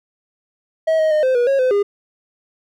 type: tone with pitch steps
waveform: triangle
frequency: 641 / 629 / 612 / 518 / 483.3 / 547 / 511 / 405.6 Hz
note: E5 / D#5 / D#5 / C5 / B4 / C#5 / C5 / G#4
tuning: -49 / +19 / -29 / -17 / -38 / -23 / -41 / -41 cents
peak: -11 dBFS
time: 0.87-1.83 s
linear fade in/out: 10 ms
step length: 120 ms
effects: none